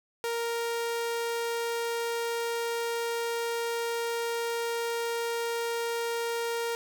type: tone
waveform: sawtooth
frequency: 466.2 Hz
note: A#4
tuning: in tune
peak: -25 dBFS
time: 0.24-6.75 s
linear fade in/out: 0 ms
effects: none